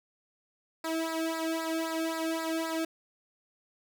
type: tone with flanger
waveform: sawtooth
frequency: 324.6 Hz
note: E4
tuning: 27 cents flat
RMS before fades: -32 dBFS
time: 0.84-2.85 s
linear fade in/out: 5 ms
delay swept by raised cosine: 0.32 to 1.04 ms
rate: 3.8 Hz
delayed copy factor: -0.95
effects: none